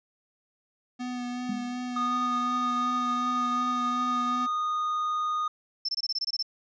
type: tone with vibrato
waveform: square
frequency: 246.9 Hz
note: B3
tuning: in tune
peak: -32 dBFS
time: 0.99-4.47 s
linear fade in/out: 20 ms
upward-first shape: sine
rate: 2.7 Hz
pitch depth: 16 cents each way
type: tone with exponential decay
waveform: sine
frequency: 207.8 Hz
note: G#3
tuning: 1 cent sharp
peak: -27 dBFS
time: 1.49-1.86 s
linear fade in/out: 5 ms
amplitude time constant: 80 ms
type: tone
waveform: triangle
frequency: 1233 Hz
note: D#6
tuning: 16 cents flat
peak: -24 dBFS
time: 1.96-5.48 s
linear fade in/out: 5 ms
type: tone bursts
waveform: sine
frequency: 5320 Hz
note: E8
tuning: 15 cents sharp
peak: -26 dBFS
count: 10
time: 5.85-6.427 s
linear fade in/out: 5 ms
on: 37 ms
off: 23 ms
effects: resampled to 16000 Hz